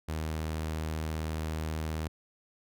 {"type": "tone", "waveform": "sawtooth", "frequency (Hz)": 78.7, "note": "D#2", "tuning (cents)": 20, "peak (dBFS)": -28, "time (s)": [0.08, 2.08], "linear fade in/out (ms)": 10, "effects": []}